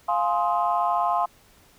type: chord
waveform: sine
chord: F minor seventh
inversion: none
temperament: just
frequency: 698.5 / 838.1 / 1047.7 / 1257.2 Hz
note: F5 / Ab5 / C6 / Eb6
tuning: 0 / +16 / +2 / +18 cents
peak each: -24 / -26 / -24 / -30 dBFS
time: 0.08-1.26 s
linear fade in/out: 10 ms
effects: tanh soft clip ceiling -10 dBFS + pink hiss -56 dBFS RMS until 1.78 s